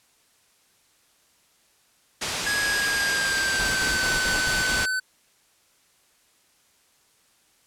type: low-pass noise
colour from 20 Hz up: white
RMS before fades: -29 dBFS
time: 2.21-4.86 s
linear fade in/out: 10 ms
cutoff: 6200 Hz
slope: 12 dB/octave
type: tone with pitch glide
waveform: square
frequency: 1661.2 to 1514.6 Hz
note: G#6 to F#6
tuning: 0 to +40 cents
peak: -24 dBFS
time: 2.46-5 s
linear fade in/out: 10 ms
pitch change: -160 cents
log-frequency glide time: 2.61-4.1 s
type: noise bursts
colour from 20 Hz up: pink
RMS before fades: -31 dBFS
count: 6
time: 3.59-4.845 s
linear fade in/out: 5 ms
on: 160 ms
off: 59 ms
effects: white hiss -62 dBFS RMS until 7.66 s + low-pass 11000 Hz 12 dB/octave